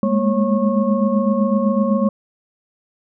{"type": "tone cluster", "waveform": "sine", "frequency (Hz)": [205.1, 213, 233.1, 547, 1091], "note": ["G#3", "G#3", "A#3", "C#5", "C#6"], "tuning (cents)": [-21, 44, 0, -23, -28], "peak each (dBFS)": [-18, -21, -21, -21, -27], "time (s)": [0.03, 2.09], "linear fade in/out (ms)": 2, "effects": []}